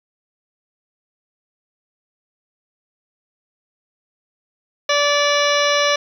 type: harmonic tone with a mistuned harmonic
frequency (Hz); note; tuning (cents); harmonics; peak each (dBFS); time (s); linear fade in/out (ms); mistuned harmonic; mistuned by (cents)
580; D5; -22; 1 / 2 / 3 / 4 / 5 / 6 / 7 / 9 / 10; -18 / -21 / -23 / -24 / -25 / -26 / -26 / -28 / -28; 4.89-5.96; 5; 7; -20
effects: 8-bit